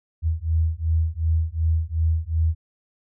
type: beating tone pair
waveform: sine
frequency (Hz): 79.6 / 82.3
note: D#2 / E2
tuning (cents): +40 / -2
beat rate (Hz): 2.7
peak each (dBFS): -22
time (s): 0.22-2.55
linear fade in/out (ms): 50
effects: none